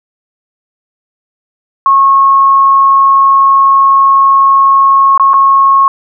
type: tone with dropouts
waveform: sine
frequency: 1092 Hz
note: C#6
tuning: 26 cents flat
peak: -3 dBFS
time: 1.86-5.88 s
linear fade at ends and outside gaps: 1 ms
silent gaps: 5.177-5.197 / 5.334-5.34 s
effects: none